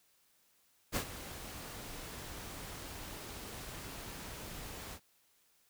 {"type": "noise with ADSR envelope", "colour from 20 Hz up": "pink", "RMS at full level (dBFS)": -33, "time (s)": [0.92, 5], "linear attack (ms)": 39, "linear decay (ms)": 83, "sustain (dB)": -13, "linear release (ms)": 68, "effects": ["white hiss -71 dBFS RMS until 5.69 s"]}